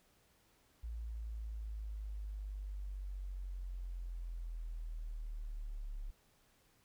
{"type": "linear sweep", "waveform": "sine", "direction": "down", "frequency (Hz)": [56.9, 35], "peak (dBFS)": -40, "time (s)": [0.83, 6.11], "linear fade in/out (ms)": 10, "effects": ["pink hiss -71 dBFS RMS until 6.84 s"]}